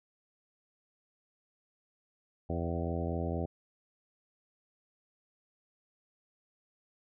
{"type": "harmonic tone with a mistuned harmonic", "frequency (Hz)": 84.3, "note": "E2", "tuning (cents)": 39, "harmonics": [1, 2, 3, 4, 5, 6, 7, 8, 9], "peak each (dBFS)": [-35, -38, -40, -41, -42, -43, -43, -44, -45], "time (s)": [2.49, 3.46], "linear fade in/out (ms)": 10, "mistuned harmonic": 8, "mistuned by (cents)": -22, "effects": []}